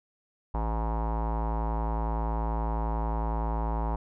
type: tone with low-pass filter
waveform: square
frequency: 55.6 Hz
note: A1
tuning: 19 cents sharp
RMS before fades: -29 dBFS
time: 0.54-3.96 s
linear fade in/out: 5 ms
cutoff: 920 Hz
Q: 5.8
effects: none